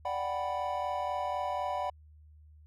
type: chord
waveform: triangle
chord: G major seventh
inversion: second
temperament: equal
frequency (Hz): 587.3 / 740 / 784 / 987.8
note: D5 / F#5 / G5 / B5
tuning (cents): 0 / 0 / 0 / 0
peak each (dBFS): -35 / -33 / -38 / -34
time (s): 0.05-1.9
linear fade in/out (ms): 5
effects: added 76 Hz sine -53 dBFS peak until 2.66 s